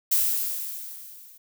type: noise with level ramp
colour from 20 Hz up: violet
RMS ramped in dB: -20 to -50 dBFS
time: 0.11-1.38 s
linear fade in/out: 10 ms
effects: none